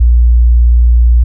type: tone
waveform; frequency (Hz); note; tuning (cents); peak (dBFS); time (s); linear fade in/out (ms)
sine; 59.2; A#1; +27; -3; 0-1.24; 10
effects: none